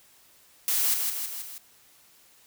blue noise with echo, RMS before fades -25 dBFS, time 0.68-0.94 s, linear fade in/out 0 ms, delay 160 ms, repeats 4, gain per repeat -4 dB, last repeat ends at 1.58 s, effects white hiss -58 dBFS RMS until 2.46 s

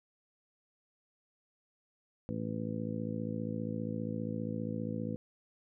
harmonic tone, 55 Hz, A1, in tune, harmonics 2 / 3 / 4 / 5 / 6 / 7 / 8 / 9, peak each -41 / -41 / -38 / -42 / -47 / -52 / -54 / -43 dBFS, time 2.29-5.16 s, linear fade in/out 0 ms, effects none

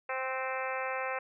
harmonic tone with a mistuned harmonic, 261.6 Hz, C4, in tune, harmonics 2 / 3 / 4 / 5 / 6 / 7 / 8 / 9 / 10, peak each -37 / -39 / -40 / -41 / -42 / -42 / -43 / -44 / -44 dBFS, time 0.09-1.19 s, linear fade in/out 5 ms, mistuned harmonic 6, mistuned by -22 cents, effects none

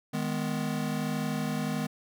square chord, G# minor, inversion second, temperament just, 155.74 / 207.7 / 249.2 Hz, D#3 / G#3 / B3, +2 / 0 / +16 cents, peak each -34 dBFS, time 0.13-1.87 s, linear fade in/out 10 ms, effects none

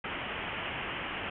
white low-pass noise, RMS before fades -37 dBFS, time 0.04-1.3 s, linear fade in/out 5 ms, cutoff 3100 Hz, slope 96 dB/octave, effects none

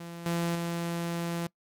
sawtooth tone with level steps, 170 Hz, F3, 46 cents flat, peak -35 / -23 / -26 dBFS, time 0-1.47 s, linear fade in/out 5 ms, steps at 0.26 / 0.55 s, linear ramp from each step 2 ms, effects noise-tail reverb RT60 0.1 s tail -22 dB re dry + MP3 96 kbps

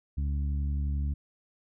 harmonic tone, 71.5 Hz, D2, 46 cents flat, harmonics 1 / 2 / 3 / 4, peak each -27 / -37 / -43 / -48 dBFS, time 0.17-1.14 s, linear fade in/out 10 ms, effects none

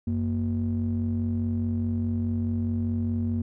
triangle ring-modulated tone, 70.3 Hz, C#2, 25 cents sharp, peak -19 dBFS, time 0.07-3.42 s, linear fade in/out 5 ms, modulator 163 Hz, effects none

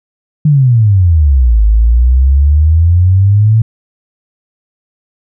sine exponential two-way sweep, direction down then up, 155.56 to 51.91 to 113.7 Hz, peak -4 dBFS, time 0.45-3.62 s, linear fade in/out 5 ms, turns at 1.63 s, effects none

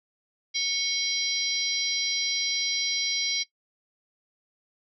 harmonic tone with a mistuned harmonic, 803 Hz, G5, 41 cents sharp, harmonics 3 / 4 / 5 / 6 / 7, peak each -31 / -31 / -31 / -31 / -31 dBFS, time 0.54-3.44 s, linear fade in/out 20 ms, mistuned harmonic 3, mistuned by -150 cents, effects noise-tail reverb RT60 0.1 s tail -18 dB re dry

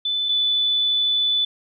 sine tone pair in turn, 3506 / 3486 Hz, A7 / A7, -7 / -17 cents, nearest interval unison, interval 10 cents, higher first, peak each -20 / -17 dBFS, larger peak second, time 0.05-0.29 / 0.29-1.45 s, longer second, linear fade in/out 5 ms, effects none

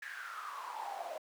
brown noise with high-pass filter sweep, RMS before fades -43 dBFS, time 0.02-1.18 s, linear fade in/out 5 ms, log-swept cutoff 1800 to 620 Hz, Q 9.7, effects high-pass 400 Hz 12 dB/octave

